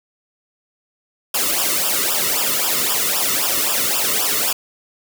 white noise with flanger, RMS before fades -19 dBFS, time 1.34-4.53 s, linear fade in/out 5 ms, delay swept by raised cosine 0.47 to 1.28 ms, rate 3.8 Hz, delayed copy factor -1, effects none

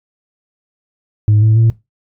sine tone with pitch steps, 105.7 / 109.55 / 113.55 Hz, G#2 / A2 / A#2, +31 / -7 / -45 cents, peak -5 dBFS, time 1.28-1.7 s, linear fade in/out 0 ms, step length 140 ms, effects noise-tail reverb RT60 0.2 s tail -19 dB re dry + tanh soft clip ceiling -5 dBFS

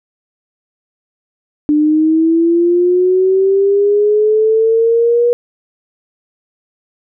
sine linear sweep, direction up, 296.3 to 482.1 Hz, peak -8 dBFS, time 1.69-5.33 s, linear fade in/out 0 ms, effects none

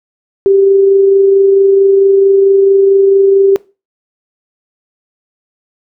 sine tone with amplitude modulation, 392 Hz, G4, in tune, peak -3 dBFS, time 0.46-3.56 s, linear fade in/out 0 ms, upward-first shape sine, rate 24.5 Hz, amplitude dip 30%, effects noise-tail reverb RT60 0.3 s tail -21 dB re dry

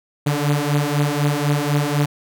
sawtooth beating tone pair, 143.9 / 147.9 Hz, D3 / D3, -35 / +13 cents, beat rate 4 Hz, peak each -16 dBFS, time 0.26-2.06 s, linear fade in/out 10 ms, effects none

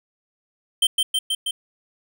square tone with echo, 3126 Hz, G7, 6 cents flat, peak -15 dBFS, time 0.82-0.87 s, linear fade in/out 5 ms, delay 160 ms, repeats 4, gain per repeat -2 dB, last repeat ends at 1.51 s, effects none

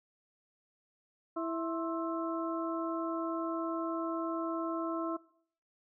harmonic tone with a mistuned harmonic, 329.6 Hz, E4, in tune, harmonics 1 / 2 / 3 / 4, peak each -35 / -38 / -40 / -41 dBFS, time 1.36-5.17 s, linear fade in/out 10 ms, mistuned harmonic 3, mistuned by +120 cents, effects noise-tail reverb RT60 0.6 s tail -22 dB re dry

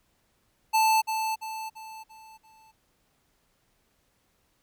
square tone with echo, 880 Hz, A5, in tune, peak -20 dBFS, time 0.73-1.02 s, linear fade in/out 20 ms, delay 340 ms, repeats 5, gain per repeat -7 dB, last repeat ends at 2.72 s, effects pink hiss -70 dBFS RMS until 4.62 s

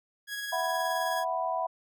sawtooth tone with tremolo, 1661.2 Hz, G#6, in tune, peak -29 dBFS, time 0.27-1.25 s, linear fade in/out 50 ms, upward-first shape sine, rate 19 Hz, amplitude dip 30%
sine chord, E suspended second, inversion none, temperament equal, 659.3 / 740 / 987.8 Hz, E5 / F#5 / B5, 0 / 0 / 0 cents, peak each -32 dBFS, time 0.52-1.67 s, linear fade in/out 10 ms
effects none

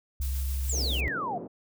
sine tone, 66.7 Hz, C2, 34 cents sharp, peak -27 dBFS, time 0.2-1.08 s, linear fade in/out 0 ms
blue noise with tremolo, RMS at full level -40 dBFS, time 0.21-1.01 s, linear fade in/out 10 ms, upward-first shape sine, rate 7.1 Hz, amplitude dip 25%
sine exponential sweep, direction down, 7902 to 659.3 Hz, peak -29 dBFS, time 0.69-1.38 s, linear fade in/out 5 ms
white band-pass noise, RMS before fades -39 dBFS, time 0.72-1.48 s, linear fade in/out 20 ms, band 120 to 550 Hz, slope 24 dB/octave
effects none

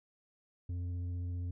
sine tone with tanh clipping, 88.5 Hz, F2, 23 cents sharp, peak -36 dBFS, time 0.69-1.51 s, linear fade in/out 5 ms, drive 6 dB, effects none

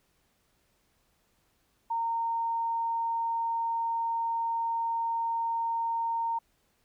sine tone, 920 Hz, A#5, 23 cents flat, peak -27 dBFS, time 1.9-6.39 s, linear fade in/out 10 ms, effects pink hiss -71 dBFS RMS until 6.84 s

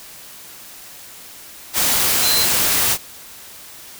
sine tone in noise, 4080 Hz, C8, 44 cents flat, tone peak -18 dBFS, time 2.21-2.47 s, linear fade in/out 50 ms, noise white, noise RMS -17 dBFS, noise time 1.73-2.98 s, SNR -4 dB, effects white hiss -39 dBFS RMS until 3.99 s

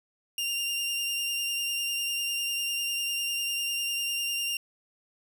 sawtooth tone with vibrato, 2792 Hz, F7, 1 cent flat, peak -25 dBFS, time 0.38-4.57 s, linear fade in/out 2 ms, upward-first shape sine, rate 10 Hz, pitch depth 18 cents each way, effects none

